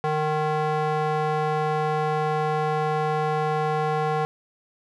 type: tone with band-pass filter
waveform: square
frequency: 153.6 Hz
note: D#3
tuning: 22 cents flat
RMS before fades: -24 dBFS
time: 0.04-4.25 s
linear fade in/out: 0 ms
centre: 780 Hz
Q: 1.3
effects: none